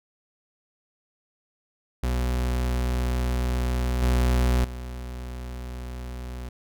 40% pulse tone with level steps, 61.8 Hz, B1, 2 cents sharp, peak -22 / -18 / -32 dBFS, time 2.03-6.49 s, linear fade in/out 5 ms, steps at 4.02 / 4.64 s, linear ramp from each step 5 ms, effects none

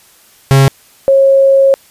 45% pulse / sine tone pair in turn, 135.9 / 543.6 Hz, C#3 / C#5, -34 / -34 cents, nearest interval 2 octaves, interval 2400 cents, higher second, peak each -4 dBFS, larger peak neither, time 0.51-0.68 / 1.08-1.74 s, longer second, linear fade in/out 0 ms, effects white hiss -45 dBFS RMS until 1.9 s + resampled to 32000 Hz

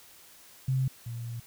sine tone pair in turn, 131.5 / 117.38 Hz, C3 / A#2, +9 / +12 cents, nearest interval major second, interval 197 cents, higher first, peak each -24 / -34 dBFS, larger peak first, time 0.68-0.88 / 1.06-1.4 s, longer second, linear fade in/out 5 ms, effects white hiss -54 dBFS RMS until 1.46 s

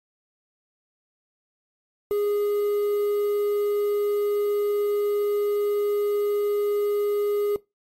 triangle tone with quantisation, 412.2 Hz, G#4, 13 cents flat, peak -19 dBFS, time 2.11-7.56 s, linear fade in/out 0 ms, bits 7, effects noise-tail reverb RT60 0.2 s tail -20 dB re dry + MP3 64 kbps

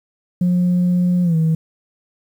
sine tone with pitch glide, 178.4 to 160.78 Hz, F3 to E3, +37 to -43 cents, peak -11 dBFS, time 0.41-1.55 s, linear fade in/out 5 ms, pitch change -180 cents, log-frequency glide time 1.23-1.36 s, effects tanh soft clip ceiling -11 dBFS + 8-bit

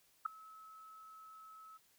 sine tone with ADSR envelope, 1296 Hz, E6, 30 cents flat, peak -29 dBFS, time 0.25-1.78 s, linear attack 10 ms, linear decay 4 ms, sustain -24 dB, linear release 18 ms, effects white hiss -71 dBFS RMS until 1.98 s

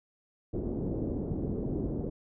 white low-pass noise, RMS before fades -33 dBFS, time 0.53-2.1 s, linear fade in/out 10 ms, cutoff 390 Hz, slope 24 dB/octave, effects none

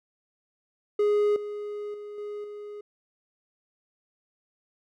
triangle tone with level steps, 415.3 Hz, G#4, in tune, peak -18 / -30 / -35 / -31 / -35 dBFS, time 0.99-2.81 s, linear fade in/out 5 ms, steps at 1.36 / 1.94 / 2.18 / 2.44 s, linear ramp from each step 2 ms, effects none

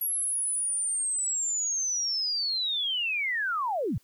sine linear sweep, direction down, 11430 to 75.4 Hz, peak -26 dBFS, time 0.01-3.98 s, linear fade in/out 5 ms, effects white hiss -65 dBFS RMS until 4.03 s

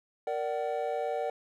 triangle chord, Bb augmented, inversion none, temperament equal with one note detuned, 466.2 / 587.3 / 755.1 Hz, Bb4 / D5 / F#5, 0 / 0 / +35 cents, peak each -32 dBFS, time 0.27-1.3 s, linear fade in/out 2 ms, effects none

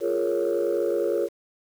sine chord, Bb minor seventh, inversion second, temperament equal, 349.2 / 415.3 / 466.2 / 554.4 Hz, F4 / Ab4 / Bb4 / Db5, 0 / 0 / 0 / 0 cents, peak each -26 dBFS, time 0-1.29 s, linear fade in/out 50 ms, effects tanh soft clip ceiling -16 dBFS + 8-bit

